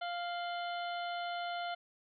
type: harmonic tone with a mistuned harmonic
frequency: 698.5 Hz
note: F5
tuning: in tune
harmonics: 1 / 2 / 3 / 4 / 5 / 6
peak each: -37 / -43 / -49 / -48 / -51 / -53 dBFS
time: 0.01-1.75 s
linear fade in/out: 10 ms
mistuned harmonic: 4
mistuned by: +140 cents
effects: none